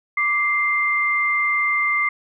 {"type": "tone pair together", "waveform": "sine", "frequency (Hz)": [1171.9, 2093], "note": ["D6", "C7"], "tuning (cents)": [-4, 0], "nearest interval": "minor seventh", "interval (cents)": 1004, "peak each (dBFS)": [-23, -18], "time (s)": [0.17, 2.09], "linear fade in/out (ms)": 5, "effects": []}